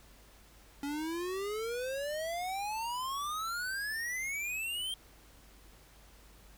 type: exponential sweep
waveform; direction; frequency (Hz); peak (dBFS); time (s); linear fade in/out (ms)
square; up; 279.1 to 3200; -35; 0.83-4.94; 2
effects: added 50 Hz sine -59 dBFS peak until 6.57 s + pink hiss -60 dBFS RMS until 6.57 s